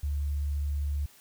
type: tone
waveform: sine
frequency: 72.1 Hz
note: D2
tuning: 31 cents flat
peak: -27 dBFS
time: 0.03-1.06 s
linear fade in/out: 5 ms
effects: white hiss -57 dBFS RMS until 1.2 s